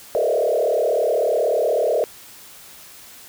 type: tone with frequency modulation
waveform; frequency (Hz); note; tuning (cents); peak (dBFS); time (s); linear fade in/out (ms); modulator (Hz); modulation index
sine; 545; C#5; -29; -16; 0.15-2.04; 0; 36.3; 3.2
effects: white hiss -43 dBFS RMS until 3.28 s